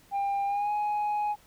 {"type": "tone with pitch glide", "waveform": "sine", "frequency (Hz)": [798, 834.8], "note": ["G5", "G#5"], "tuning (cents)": [31, 9], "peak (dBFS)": -23, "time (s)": [0.11, 1.36], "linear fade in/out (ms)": 50, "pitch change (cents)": 78, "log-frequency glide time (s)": [0.46, 0.72], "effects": ["tanh soft clip ceiling -25 dBFS", "pink hiss -59 dBFS RMS until 1.46 s"]}